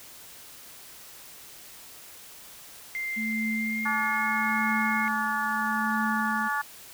sine tone with pitch glide, 2093 to 2163 Hz, C7 to C#7, 0 to -43 cents, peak -29 dBFS, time 2.95-5.08 s, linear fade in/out 0 ms, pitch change +57 cents, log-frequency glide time 3.53-4.24 s
sine tone with tremolo, 220 Hz, A3, in tune, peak -27 dBFS, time 3.16-6.49 s, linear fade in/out 20 ms, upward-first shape triangle, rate 0.78 Hz, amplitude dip 75%
harmonic tone, 287.8 Hz, D4, 35 cents flat, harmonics 3 / 4 / 5 / 6, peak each -31 / -31 / -31 / -31 dBFS, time 3.85-6.62 s, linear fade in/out 10 ms
effects white hiss -47 dBFS RMS until 6.93 s

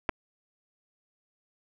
clicks, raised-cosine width 0.5 ms, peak -12 dBFS, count 2, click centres 0.091 / 0.094 s, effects none

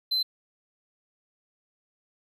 triangle tone, 4067 Hz, C8, 50 cents flat, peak -22 dBFS, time 0.11-0.23 s, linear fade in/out 10 ms, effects none

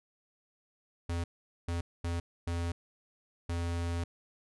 square tone bursts at uneven times, 85.4 Hz, F2, 38 cents flat, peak -32 dBFS, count 5, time 1.09-1.24 / 1.68-1.81 / 2.04-2.2 / 2.47-2.72 / 3.49-4.04 s, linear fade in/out 5 ms, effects resampled to 24000 Hz

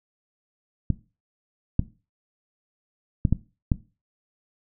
clicks, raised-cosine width 5 ms, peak -9 / -6 / -7 / -7 / -7 dBFS, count 5, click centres 0.903 / 1.794 / 3.252 / 3.326 / 3.718 s, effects noise-tail reverb RT60 0.3 s tail -17 dB re dry

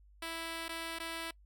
5% pulse tone with dropouts, 329.6 Hz, E4, in tune, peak -27 dBFS, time 0.22-1.31 s, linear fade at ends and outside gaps 5 ms, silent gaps 0.683-0.691 / 0.988-0.999 s, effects noise-tail reverb RT60 0.1 s tail -24 dB re dry + added 50 Hz sine -58 dBFS peak until 1.45 s

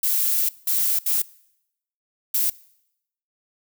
violet noise bursts at uneven times, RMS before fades -21 dBFS, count 4, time 0.03-0.49 / 0.67-0.99 / 1.06-1.22 / 2.34-2.5 s, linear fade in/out 5 ms, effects noise-tail reverb RT60 0.8 s tail -22 dB re dry

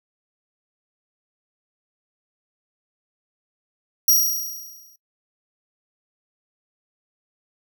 15% pulse tone with exponential decay, 5710 Hz, F8, 37 cents sharp, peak -6 dBFS, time 4.08-4.96 s, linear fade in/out 5 ms, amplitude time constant 190 ms, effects noise-tail reverb RT60 0.1 s tail -21 dB re dry

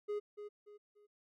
triangle tone with echo, 415.3 Hz, G#4, in tune, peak -33 dBFS, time 0.08-0.2 s, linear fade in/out 20 ms, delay 290 ms, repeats 3, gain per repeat -9 dB, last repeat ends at 1.07 s, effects none

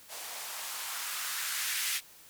violet noise with band-pass filter sweep, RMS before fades -36 dBFS, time 0.08-2.01 s, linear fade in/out 50 ms, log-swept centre 600 to 2100 Hz, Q 1.6, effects white hiss -55 dBFS RMS until 2.29 s

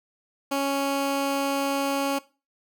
15% pulse tone, 277.2 Hz, C#4, in tune, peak -17 dBFS, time 0.51-2.19 s, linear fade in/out 10 ms, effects noise-tail reverb RT60 0.3 s tail -18 dB re dry

